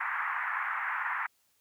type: band-pass noise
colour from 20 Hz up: white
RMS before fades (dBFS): -33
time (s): 0-1.27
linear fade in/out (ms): 10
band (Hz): 890 to 2000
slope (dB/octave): 48
effects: white hiss -71 dBFS RMS until 1.6 s